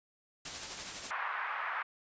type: noise with tremolo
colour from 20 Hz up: white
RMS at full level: -39 dBFS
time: 0.45-1.11 s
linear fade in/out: 5 ms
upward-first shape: sine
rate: 12 Hz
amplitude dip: 35%
type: band-pass noise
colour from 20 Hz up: pink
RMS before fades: -37 dBFS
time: 1.1-1.83 s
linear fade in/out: 10 ms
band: 970 to 1900 Hz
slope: 24 dB/octave
effects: resampled to 16000 Hz